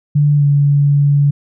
sine tone with pitch glide, 146.4 to 143.14 Hz, D3 to D3, -5 to -44 cents, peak -8 dBFS, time 0.15-1.31 s, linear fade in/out 10 ms, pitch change -39 cents, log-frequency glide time 0.36-0.44 s, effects none

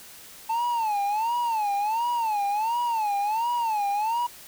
triangle tone with vibrato, 880 Hz, A5, in tune, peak -21 dBFS, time 0.49-4.27 s, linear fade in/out 10 ms, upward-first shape sine, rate 1.4 Hz, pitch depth 160 cents each way, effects white hiss -46 dBFS RMS until 4.47 s

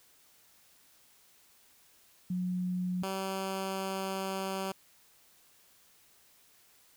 sine / 10% pulse tone pair in turn, 181.2 / 191.97 Hz, F#3 / G3, -36 / -36 cents, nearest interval minor second, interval 100 cents, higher second, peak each -30 / -25 dBFS, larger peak second, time 2.3-3.03 / 3.03-4.72 s, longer second, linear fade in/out 5 ms, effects white hiss -63 dBFS RMS until 6.96 s

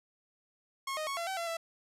sawtooth tone with pitch steps, 1086 / 620 / 1105 / 679 / 765 / 678 / 664 Hz, C#6 / D#5 / C#6 / F5 / G5 / E5 / E5, -36 / -6 / -6 / -49 / -42 / +49 / +12 cents, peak -30 dBFS, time 0.87-1.57 s, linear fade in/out 5 ms, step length 100 ms, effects low-pass 12000 Hz 12 dB/octave

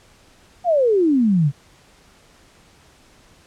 sine exponential sweep, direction down, 741 to 132.6 Hz, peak -13 dBFS, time 0.64-1.52 s, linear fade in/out 50 ms, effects pink hiss -52 dBFS RMS until 3.46 s + low-pass 9000 Hz 12 dB/octave

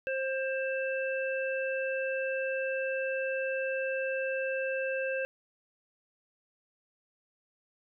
harmonic tone, 530 Hz, C5, 22 cents sharp, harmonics 1 / 3 / 5, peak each -31 / -36 / -38 dBFS, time 0.07-5.25 s, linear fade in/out 0 ms, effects none

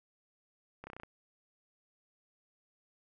slowing click train, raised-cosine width 0.5 ms, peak -30 dBFS, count 7, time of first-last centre 0.84-1.034 s, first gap 30 ms, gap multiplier 1.03, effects none

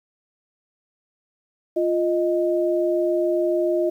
sine tone pair together, 349.2 / 622.2 Hz, F4 / D#5, 0 / 0 cents, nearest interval minor seventh, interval 1000 cents, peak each -20 / -22 dBFS, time 1.76-3.9 s, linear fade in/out 10 ms, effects 9-bit

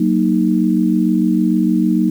sine chord, D# minor, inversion first, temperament just, 186.68 / 233.3 / 311.1 Hz, F#3 / A#3 / D#4, +16 / +2 / 0 cents, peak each -16 dBFS, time 0-2.1 s, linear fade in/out 5 ms, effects 7-bit

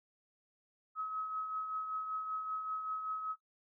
sine tone with tremolo, 1279 Hz, D#6, 47 cents sharp, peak -34 dBFS, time 0.95-3.36 s, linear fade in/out 50 ms, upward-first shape triangle, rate 5.2 Hz, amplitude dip 50%, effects noise-tail reverb RT60 0.1 s tail -17 dB re dry

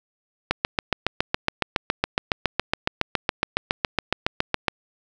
click train, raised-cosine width 0.3 ms, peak -3 dBFS, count 31, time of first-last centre 0.51-4.682 s, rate 7.19 Hz, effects none

